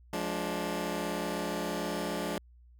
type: chord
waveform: 15% pulse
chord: D diminished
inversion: first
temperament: just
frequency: 176.2 / 211.4 / 293.7 Hz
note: F3 / Ab3 / D4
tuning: +16 / +31 / 0 cents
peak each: -30 dBFS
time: 0.13-2.38 s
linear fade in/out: 2 ms
effects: added 60 Hz sine -54 dBFS peak until 2.79 s